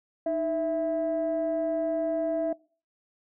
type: tone pair together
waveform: sine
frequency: 311.1 / 659.2 Hz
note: D#4 / E5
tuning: 0 / 0 cents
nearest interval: octave + minor second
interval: 1300 cents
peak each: -30 / -24 dBFS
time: 0.26-2.53 s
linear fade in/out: 5 ms
effects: noise-tail reverb RT60 0.4 s tail -24 dB re dry + tanh soft clip ceiling -20 dBFS